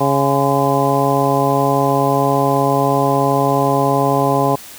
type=harmonic tone with a mistuned harmonic; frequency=138.59 Hz; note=C#3; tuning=in tune; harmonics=1 / 2 / 3 / 4 / 5 / 6 / 7; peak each=-20 / -20 / -20 / -20 / -20 / -20 / -20 dBFS; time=0-4.56 s; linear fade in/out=10 ms; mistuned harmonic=7; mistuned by=+90 cents; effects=white hiss -36 dBFS RMS until 4.78 s